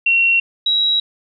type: tone pair in turn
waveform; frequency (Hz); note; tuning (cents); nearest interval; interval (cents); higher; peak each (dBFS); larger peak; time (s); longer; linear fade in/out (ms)
sine; 2733 / 3865; F7 / B7; -38 / -38; tritone; 600; second; -11 / -13; first; 0.06-0.4 / 0.66-1; neither; 5
effects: none